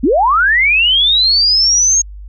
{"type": "linear sweep", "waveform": "sine", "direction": "up", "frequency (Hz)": [213.2, 6600], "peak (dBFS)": -8, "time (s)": [0.03, 2.02], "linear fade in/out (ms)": 10, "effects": ["added 50 Hz sine -28 dBFS peak until 2.28 s"]}